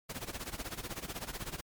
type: noise with tremolo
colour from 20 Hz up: pink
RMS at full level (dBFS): -38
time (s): 0.09-1.61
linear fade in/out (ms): 10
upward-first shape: sine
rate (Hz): 16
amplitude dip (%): 85
effects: MP3 96 kbps